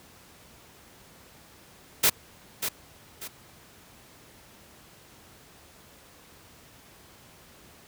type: noise with echo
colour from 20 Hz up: white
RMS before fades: -20 dBFS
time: 2.03-2.1 s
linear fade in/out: 10 ms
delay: 590 ms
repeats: 2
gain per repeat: -9 dB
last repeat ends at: 3.28 s
effects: pink hiss -53 dBFS RMS until 7.87 s + high-pass 60 Hz 12 dB/octave